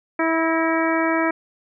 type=harmonic tone with a mistuned harmonic; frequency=325.8 Hz; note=E4; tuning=20 cents flat; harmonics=1 / 2 / 3 / 4 / 5 / 6 / 7; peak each=-21 / -24 / -26 / -27 / -28 / -29 / -29 dBFS; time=0.19-1.31 s; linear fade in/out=5 ms; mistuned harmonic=6; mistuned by=-48 cents; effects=none